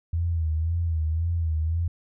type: tone with vibrato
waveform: sine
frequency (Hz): 81.8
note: E2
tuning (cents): -13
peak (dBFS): -22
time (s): 0.13-1.88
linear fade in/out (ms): 5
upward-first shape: sine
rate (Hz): 1.9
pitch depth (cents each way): 75
effects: none